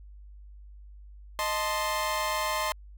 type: chord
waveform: sawtooth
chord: A diminished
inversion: second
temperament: equal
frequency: 622.3 / 880 / 1046.5 Hz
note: Eb5 / A5 / C6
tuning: 0 / 0 / 0 cents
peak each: -29 / -30 / -26 dBFS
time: 1.39-2.72 s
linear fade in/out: 0 ms
effects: added 50 Hz sine -45 dBFS peak until 2.97 s